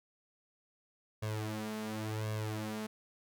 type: tone with flanger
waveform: sawtooth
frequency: 108.2 Hz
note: A2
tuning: 29 cents flat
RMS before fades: -38 dBFS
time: 1.22-2.87 s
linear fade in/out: 10 ms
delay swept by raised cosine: 1.8 to 4.5 ms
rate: 0.92 Hz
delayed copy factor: +0.9
effects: none